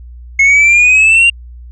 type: exponential sweep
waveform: triangle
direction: up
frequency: 2170 to 2794 Hz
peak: -3 dBFS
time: 0.39-1.3 s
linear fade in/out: 5 ms
effects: added 60 Hz sine -29 dBFS peak until 1.71 s + resampled to 22050 Hz